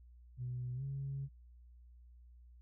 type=tone with pitch glide; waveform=sine; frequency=124.5 to 137.35 Hz; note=B2 to C#3; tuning=+14 to -16 cents; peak=-37 dBFS; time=0.37-1.29 s; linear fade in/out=50 ms; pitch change=+170 cents; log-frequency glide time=0.75-0.83 s; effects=tanh soft clip ceiling -33 dBFS + added 60 Hz sine -56 dBFS peak until 2.61 s